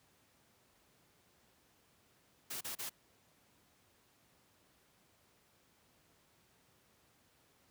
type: noise bursts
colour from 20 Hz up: white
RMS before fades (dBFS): -42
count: 3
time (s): 2.5-2.896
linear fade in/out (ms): 10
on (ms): 110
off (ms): 33
effects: pink hiss -70 dBFS RMS until 7.7 s + high-pass 80 Hz 12 dB/octave